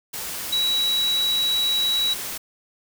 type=tone in noise; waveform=sine; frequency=3900 Hz; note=B7; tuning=23 cents flat; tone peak=-19 dBFS; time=0.52-2.14 s; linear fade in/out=10 ms; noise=white; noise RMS=-31 dBFS; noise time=0.13-2.38 s; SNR=+9 dB; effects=none